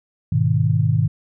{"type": "chord", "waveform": "sine", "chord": "G# minor", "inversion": "none", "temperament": "just", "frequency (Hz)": [103.83, 124.59, 155.74], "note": ["G#2", "B2", "D#3"], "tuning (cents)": [0, 16, 2], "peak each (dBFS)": -19, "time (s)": [0.32, 1.08], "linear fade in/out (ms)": 5, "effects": []}